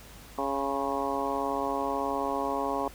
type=harmonic tone with a mistuned harmonic; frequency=138.59 Hz; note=C#3; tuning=in tune; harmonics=2 / 3 / 4 / 5 / 6 / 7 / 8; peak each=-35 / -35 / -35 / -35 / -35 / -35 / -35 dBFS; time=0.38-2.88 s; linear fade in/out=2 ms; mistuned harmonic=8; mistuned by=-32 cents; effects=added 50 Hz sine -50 dBFS peak until 2.94 s + pink hiss -50 dBFS RMS until 2.94 s